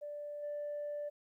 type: tone with level steps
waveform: sine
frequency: 587 Hz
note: D5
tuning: 1 cent flat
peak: -40 / -36 dBFS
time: 0.01-1.1 s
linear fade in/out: 20 ms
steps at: 0.42 s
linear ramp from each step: 20 ms
effects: tanh soft clip ceiling -34 dBFS + 13-bit